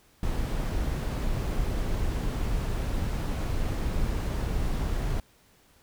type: noise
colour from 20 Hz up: brown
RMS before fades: -28 dBFS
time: 0.23-5.2 s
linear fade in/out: 2 ms
effects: pink hiss -61 dBFS RMS until 5.82 s